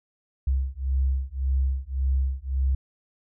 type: beating tone pair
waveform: sine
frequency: 65.6 / 67.4 Hz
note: C2 / C#2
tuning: +5 / -48 cents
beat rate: 1.8 Hz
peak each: -25 dBFS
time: 0.47-2.75 s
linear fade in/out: 5 ms
effects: none